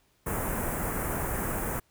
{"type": "band-stop noise", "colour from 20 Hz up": "pink", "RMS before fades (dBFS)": -31, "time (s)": [0.26, 1.8], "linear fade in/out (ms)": 10, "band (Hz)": [1900, 8700], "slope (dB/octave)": 24, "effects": ["pink hiss -68 dBFS RMS until 1.9 s"]}